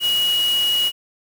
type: tone in noise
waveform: sine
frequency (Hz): 2901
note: F#7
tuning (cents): -35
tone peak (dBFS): -16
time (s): 0-0.92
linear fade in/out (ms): 50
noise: white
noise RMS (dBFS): -30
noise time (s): 0-0.92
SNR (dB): +11
effects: none